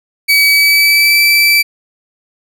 30% pulse tone with pitch glide, 2278 to 2323 Hz, C#7 to D7, +47 to -20 cents, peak -4 dBFS, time 0.28-1.63 s, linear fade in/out 20 ms, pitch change +33 cents, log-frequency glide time 0.48-1.2 s, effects none

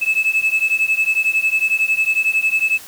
sine beating tone pair, 2600 / 2611 Hz, E7 / E7, -24 / -17 cents, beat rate 11 Hz, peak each -16 dBFS, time 0.01-2.79 s, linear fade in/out 20 ms, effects tanh soft clip ceiling -10 dBFS + white hiss -38 dBFS RMS until 2.87 s

